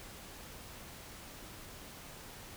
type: silence
effects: pink hiss -50 dBFS RMS until 2.56 s